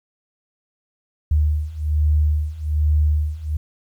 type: beating tone pair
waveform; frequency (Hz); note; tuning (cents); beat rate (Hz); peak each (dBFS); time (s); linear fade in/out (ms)
sine; 75 / 76.2; D2 / D#2; +37 / -36; 1.2; -20 / -18; 1.31-3.57; 5
effects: 9-bit